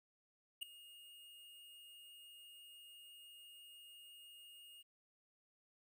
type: tone with ADSR envelope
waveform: square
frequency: 2849 Hz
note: F7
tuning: 34 cents sharp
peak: -38 dBFS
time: 0.61-4.83 s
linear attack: 18 ms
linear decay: 3 ms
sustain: -19 dB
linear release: 19 ms
effects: 13-bit